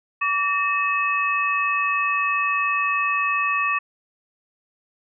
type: tone cluster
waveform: sine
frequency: 1145 / 1827 / 2579 Hz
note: D6 / A#6 / E7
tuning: -44 / -35 / -39 cents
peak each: -22 / -27 / -23 dBFS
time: 0.21-3.79 s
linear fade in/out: 10 ms
effects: none